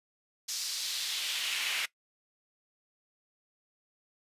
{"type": "noise with high-pass filter sweep", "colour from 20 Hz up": "brown", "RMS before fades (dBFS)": -34, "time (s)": [0.48, 1.86], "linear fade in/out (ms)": 10, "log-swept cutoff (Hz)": [5300, 2300], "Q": 2, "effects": ["noise-tail reverb RT60 0.1 s tail -19 dB re dry", "resampled to 32000 Hz"]}